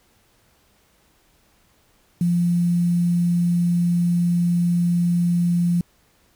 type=tone with quantisation; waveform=sine; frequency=173.7 Hz; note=F3; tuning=9 cents flat; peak=-16 dBFS; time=2.21-5.81 s; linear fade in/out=2 ms; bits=7; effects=pink hiss -60 dBFS RMS until 6.35 s